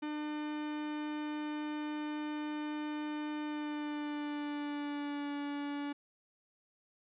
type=tone with pitch glide; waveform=45% pulse; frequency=300.6 to 287.5 Hz; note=D4 to D4; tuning=+40 to -37 cents; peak=-36 dBFS; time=0.02-5.93 s; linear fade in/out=10 ms; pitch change=-77 cents; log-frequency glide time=3.38-5.33 s; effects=resampled to 8000 Hz + 12-bit